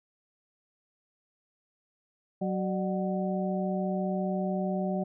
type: harmonic tone with a mistuned harmonic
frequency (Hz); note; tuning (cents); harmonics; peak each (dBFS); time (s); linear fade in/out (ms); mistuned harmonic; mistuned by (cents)
186.9; F#3; +18; 1 / 2 / 3 / 4; -29 / -36 / -34 / -37; 2.41-5.04; 10; 3; +110
effects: none